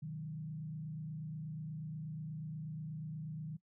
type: tone with frequency modulation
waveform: sine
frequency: 155.56 Hz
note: D#3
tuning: in tune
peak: -40 dBFS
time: 0.02-3.57 s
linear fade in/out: 10 ms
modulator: 28.3 Hz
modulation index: 0.67
effects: noise-tail reverb RT60 0.1 s tail -20 dB re dry